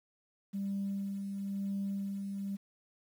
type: tone with tremolo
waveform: sine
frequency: 197.8 Hz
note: G3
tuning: 16 cents sharp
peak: -31 dBFS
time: 0.53-2.57 s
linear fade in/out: 20 ms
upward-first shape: sine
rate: 1 Hz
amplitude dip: 40%
effects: tanh soft clip ceiling -29 dBFS + 10-bit